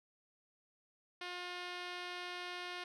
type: tone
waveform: 5% pulse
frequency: 356.7 Hz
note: F4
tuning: 37 cents sharp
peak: -30 dBFS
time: 1.21-2.84 s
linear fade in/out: 5 ms
effects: low-pass 5000 Hz 12 dB/octave